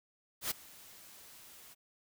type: noise with ADSR envelope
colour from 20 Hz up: white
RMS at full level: -33 dBFS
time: 0.41-1.75 s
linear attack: 100 ms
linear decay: 10 ms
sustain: -22 dB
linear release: 25 ms
effects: none